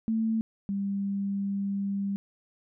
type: tone pair in turn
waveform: sine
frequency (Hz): 222.8 / 198.49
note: A3 / G3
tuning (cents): +22 / +22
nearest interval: major second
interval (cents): 200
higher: first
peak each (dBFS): -24 / -27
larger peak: first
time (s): 0.08-0.41 / 0.69-2.16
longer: second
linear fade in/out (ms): 0
effects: none